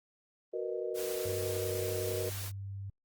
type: chord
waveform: sine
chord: B major seventh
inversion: second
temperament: just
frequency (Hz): 370.4 / 463 / 493.9 / 617.4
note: F#4 / A#4 / B4 / D#5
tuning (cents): +2 / -12 / 0 / -14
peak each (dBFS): -38 / -37 / -41 / -41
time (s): 0.53-2.3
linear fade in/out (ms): 10
type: noise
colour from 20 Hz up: white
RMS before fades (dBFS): -42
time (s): 0.94-2.52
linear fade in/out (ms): 50
type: tone with pitch glide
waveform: sine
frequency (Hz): 97.6 to 98.39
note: G2 to G2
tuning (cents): -7 to +7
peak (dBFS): -38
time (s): 1.25-2.9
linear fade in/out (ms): 5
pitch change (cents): +14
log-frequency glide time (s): 1.46-2.74
effects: Opus 32 kbps